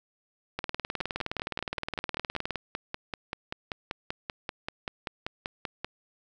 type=two click trains; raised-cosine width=0.3 ms; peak=-15 / -16 dBFS; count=38 / 26; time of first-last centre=0.59-2.507 / 1.01-5.846 s; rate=19.3 / 5.17 Hz; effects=none